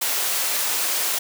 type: high-pass noise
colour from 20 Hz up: white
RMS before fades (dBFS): -23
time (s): 0.01-1.19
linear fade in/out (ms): 10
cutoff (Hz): 420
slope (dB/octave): 12
effects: none